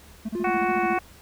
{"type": "tone bursts", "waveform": "triangle", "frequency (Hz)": 219.3, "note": "A3", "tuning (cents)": -6, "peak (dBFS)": -24, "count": 10, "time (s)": [0.25, 0.938], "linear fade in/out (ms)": 10, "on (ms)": 40, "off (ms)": 32}
{"type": "tone with vibrato", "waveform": "triangle", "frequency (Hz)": 349.2, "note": "F4", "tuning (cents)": 0, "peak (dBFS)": -24, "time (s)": [0.35, 0.98], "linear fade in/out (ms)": 2, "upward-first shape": "sine", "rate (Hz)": 3.3, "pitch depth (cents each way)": 25}
{"type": "harmonic tone", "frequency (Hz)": 371.4, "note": "F#4", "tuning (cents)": 7, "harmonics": [2, 3, 4, 5, 6, 7], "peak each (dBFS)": [-25, -29, -32, -36, -33, -35], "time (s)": [0.44, 0.99], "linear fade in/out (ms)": 5}
{"effects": ["added 73 Hz sine -51 dBFS peak until 1.21 s", "pink hiss -51 dBFS RMS until 1.21 s"]}